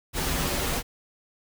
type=noise with comb filter; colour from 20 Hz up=pink; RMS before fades=-27 dBFS; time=0.13-0.83 s; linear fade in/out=50 ms; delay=9.5 ms; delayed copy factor=-0.6; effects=none